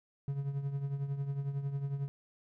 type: tone with tremolo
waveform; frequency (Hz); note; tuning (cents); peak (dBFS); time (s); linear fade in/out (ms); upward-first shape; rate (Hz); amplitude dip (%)
triangle; 139.6; C#3; +13; -28; 0.28-2.08; 0; triangle; 11; 70
effects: none